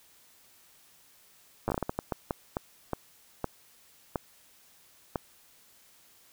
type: slowing click train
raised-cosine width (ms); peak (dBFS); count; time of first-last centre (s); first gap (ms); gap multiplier
1; -15; 16; 1.68-5.158; 9; 1.4
effects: white hiss -60 dBFS RMS until 6.32 s